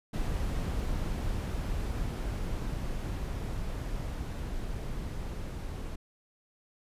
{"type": "noise with level ramp", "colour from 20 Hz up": "brown", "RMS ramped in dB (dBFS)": [-31, -37], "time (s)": [0.13, 5.96], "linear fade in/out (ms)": 10, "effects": ["resampled to 32000 Hz"]}